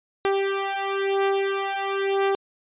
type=beating tone pair; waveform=sawtooth; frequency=392 / 393 Hz; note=G4 / G4; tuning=0 / +4 cents; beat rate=1 Hz; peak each=-21 / -21 dBFS; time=0.25-2.35 s; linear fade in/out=0 ms; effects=resampled to 8000 Hz